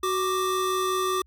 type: tone pair together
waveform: square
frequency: 372.6 / 1183 Hz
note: F#4 / D6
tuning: +12 / +12 cents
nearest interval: octave + minor sixth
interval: 2000 cents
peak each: -27 dBFS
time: 0.03-1.22 s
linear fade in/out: 5 ms
effects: added 64 Hz sine -55 dBFS peak until 1.26 s